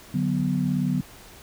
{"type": "chord", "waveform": "sine", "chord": "B minor", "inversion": "first", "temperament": "equal", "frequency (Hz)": [146.83, 185, 246.9], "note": ["D3", "F#3", "B3"], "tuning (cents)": [0, 0, 0], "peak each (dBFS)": [-26, -25, -26], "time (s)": [0.14, 1.01], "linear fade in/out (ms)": 5, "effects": ["pink hiss -47 dBFS RMS until 1.42 s"]}